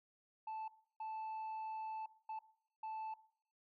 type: tone bursts at uneven times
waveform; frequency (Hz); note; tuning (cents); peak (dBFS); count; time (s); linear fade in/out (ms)
sine; 877; A5; -6; -39; 4; 0.47-0.68 / 1-2.06 / 2.29-2.39 / 2.83-3.14; 5
effects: noise-tail reverb RT60 0.6 s tail -20 dB re dry + tanh soft clip ceiling -41 dBFS